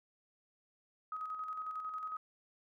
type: tone with tremolo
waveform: sine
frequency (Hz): 1263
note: D#6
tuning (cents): +26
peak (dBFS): -37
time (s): 1.12-2.17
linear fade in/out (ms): 2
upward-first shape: square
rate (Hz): 11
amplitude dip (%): 40
effects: none